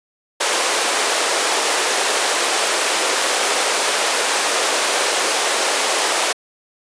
pink high-pass noise, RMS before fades -18 dBFS, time 0.4-6.33 s, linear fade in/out 10 ms, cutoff 420 Hz, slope 24 dB/octave, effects resampled to 22050 Hz

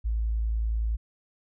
sine tone, 55.3 Hz, A1, 9 cents sharp, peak -24 dBFS, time 0.04-0.97 s, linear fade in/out 20 ms, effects none

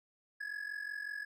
triangle ring-modulated tone, 1686 Hz, G#6, 26 cents sharp, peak -34 dBFS, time 0.4-1.25 s, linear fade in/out 10 ms, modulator 22.7 Hz, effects none

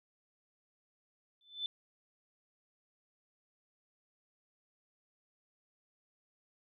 sine tone with exponential growth, 3520 Hz, A7, in tune, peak -31 dBFS, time 1.41-1.66 s, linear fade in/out 1 ms, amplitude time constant 54 ms, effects none

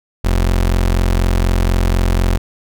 30% pulse tone, 44.07 Hz, F1, 16 cents sharp, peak -9 dBFS, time 0.24-2.38 s, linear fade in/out 10 ms, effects none

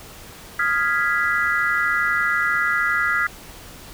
sine chord, F half-diminished seventh, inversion third, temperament equal, 1244.5 / 1396.9 / 1661.2 / 1975.5 Hz, Eb6 / F6 / Ab6 / Cb7, 0 / 0 / 0 / 0 cents, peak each -26 / -22 / -23 / -23 dBFS, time 0.59-3.27 s, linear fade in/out 5 ms, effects pink hiss -41 dBFS RMS until 3.93 s

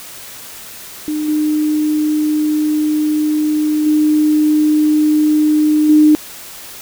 sine tone with level steps, 304.1 Hz, D#4, 40 cents flat, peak -16 / -12 / -9 / -5 dBFS, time 1.08-6.15 s, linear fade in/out 0 ms, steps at 1.28 / 3.86 / 5.89 s, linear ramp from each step 5 ms, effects white hiss -33 dBFS RMS until 6.81 s

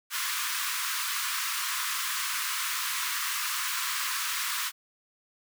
pink high-pass noise, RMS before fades -31 dBFS, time 0.1-4.72 s, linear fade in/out 50 ms, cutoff 1000 Hz, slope 96 dB/octave, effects none

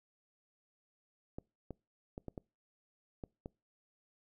clicks, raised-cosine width 2 ms, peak -29 dBFS, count 7, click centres 1.385 / 1.707 / 2.179 / 2.283 / 2.378 / 3.238 / 3.459 s, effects noise-tail reverb RT60 0.3 s tail -26 dB re dry

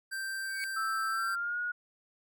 square tone, 1568 Hz, G6, in tune, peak -35 dBFS, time 0.11-1.36 s, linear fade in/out 20 ms
35% pulse tone with exponential growth, 2245 Hz, C#7, 21 cents sharp, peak -31 dBFS, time 0.42-0.64 s, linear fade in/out 0 ms, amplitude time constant 46 ms
sine tone with pitch glide, 1318.5 to 1446.2 Hz, E6 to F#6, 0 to -40 cents, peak -31 dBFS, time 0.76-1.72 s, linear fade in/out 10 ms, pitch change +160 cents, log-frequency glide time 1.08-1.59 s
effects none

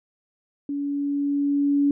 sine tone with level ramp, 284.3 Hz, C#4, 44 cents sharp, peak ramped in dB -25 to -16 dBFS, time 0.69-1.91 s, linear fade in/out 2 ms, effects none

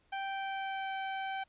sawtooth tone with pitch glide, 782 to 773 Hz, G5 to G5, -4 to -24 cents, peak -31 dBFS, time 0.12-1.44 s, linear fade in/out 10 ms, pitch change -20 cents, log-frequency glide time 0.25-0.96 s, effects pink hiss -71 dBFS RMS until 1.48 s + resampled to 8000 Hz

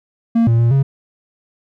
triangle tone with pitch steps, 230.1 / 115.7 / 117.3 / 136.7 Hz, A#3 / A#2 / A#2 / C#3, -22 / -13 / +11 / -24 cents, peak -8 dBFS, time 0.35-0.83 s, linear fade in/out 10 ms, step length 120 ms, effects none

